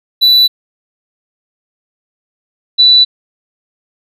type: tone pair in turn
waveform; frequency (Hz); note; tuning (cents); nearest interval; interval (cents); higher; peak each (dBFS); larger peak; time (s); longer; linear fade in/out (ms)
triangle / sine; 3967 / 3967; B7 / B7; +7 / +7; unison; 0; neither; -3; neither; 0.21-0.48 / 2.78-3.05; neither; 20
effects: none